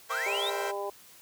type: chord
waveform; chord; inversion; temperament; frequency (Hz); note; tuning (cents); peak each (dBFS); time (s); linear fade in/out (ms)
15% pulse; C dominant seventh; third; equal with one note detuned; 462.7 / 523.3 / 659.3 / 784; Bb4 / C5 / E5 / G5; -13 / 0 / 0 / 0; -33; 0.09-0.72; 20
type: linear sweep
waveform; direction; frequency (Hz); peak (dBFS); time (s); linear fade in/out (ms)
triangle; up; 1048 to 3875; -29; 0.1-0.5; 5
type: harmonic tone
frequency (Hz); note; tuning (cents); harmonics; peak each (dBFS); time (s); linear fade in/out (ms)
200.7; G3; +41; 2 / 3 / 4 / 5; -35 / -37 / -38 / -39; 0.26-0.9; 5
effects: white hiss -54 dBFS RMS until 1.21 s + high-pass 60 Hz 12 dB/octave